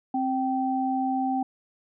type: tone pair together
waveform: sine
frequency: 263.3 / 776 Hz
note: C4 / G5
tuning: +11 / -18 cents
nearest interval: octave + perfect fifth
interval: 1871 cents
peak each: -26 dBFS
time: 0.14-1.43 s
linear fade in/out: 5 ms
effects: none